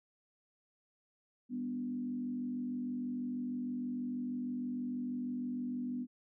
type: tone with frequency modulation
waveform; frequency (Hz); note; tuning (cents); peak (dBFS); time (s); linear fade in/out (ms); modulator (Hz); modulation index
sine; 246.9; B3; 0; -35; 1.49-6.07; 50; 46.3; 0.6
effects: none